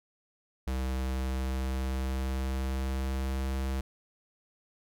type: tone with pitch glide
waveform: square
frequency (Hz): 65 to 66.29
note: C2 to C2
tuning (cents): -11 to +23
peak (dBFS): -30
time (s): 0.67-3.81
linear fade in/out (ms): 5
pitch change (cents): +34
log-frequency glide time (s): 0.88-3.51
effects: none